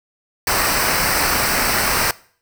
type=noise with comb filter; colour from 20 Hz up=pink; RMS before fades=-18 dBFS; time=0.47-2.11 s; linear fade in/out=2 ms; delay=0.29 ms; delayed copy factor=-0.65; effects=noise-tail reverb RT60 0.5 s tail -21 dB re dry